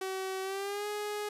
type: tone with pitch glide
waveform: sawtooth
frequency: 380 to 416.8 Hz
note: F#4 to G#4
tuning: +46 to +6 cents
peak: -30 dBFS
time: 0.01-1.29 s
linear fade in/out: 5 ms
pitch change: +160 cents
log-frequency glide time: 0.42-0.87 s
effects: resampled to 32000 Hz + 10-bit